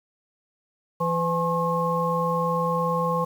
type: harmonic tone with a mistuned harmonic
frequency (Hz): 168.5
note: E3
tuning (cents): +38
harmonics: 1 / 3 / 5 / 6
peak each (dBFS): -27 / -26 / -32 / -25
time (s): 1-3.25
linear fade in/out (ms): 10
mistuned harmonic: 6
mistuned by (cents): +110
effects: 8-bit